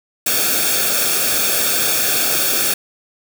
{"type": "noise with comb filter", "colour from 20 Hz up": "white", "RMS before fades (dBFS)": -17, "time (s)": [0.26, 2.74], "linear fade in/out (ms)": 5, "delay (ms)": 1, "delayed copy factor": -0.75, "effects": []}